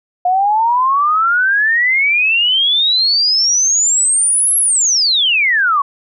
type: exponential two-way sweep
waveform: sine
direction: up then down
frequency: 711 to 11320 to 1084 Hz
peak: -10 dBFS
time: 0.25-5.82 s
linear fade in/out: 5 ms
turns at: 4.58 s
effects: none